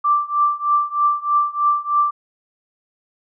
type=tone with tremolo; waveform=sine; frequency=1174.7 Hz; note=D6; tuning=in tune; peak=-11 dBFS; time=0.04-2.11 s; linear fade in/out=10 ms; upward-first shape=triangle; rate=3.2 Hz; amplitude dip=95%; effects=none